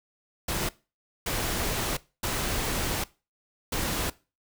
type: noise bursts at uneven times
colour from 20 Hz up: pink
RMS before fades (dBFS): -29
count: 4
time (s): 0.48-0.69 / 1.26-1.97 / 2.23-3.04 / 3.72-4.1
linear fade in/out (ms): 5
effects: noise-tail reverb RT60 0.3 s tail -20 dB re dry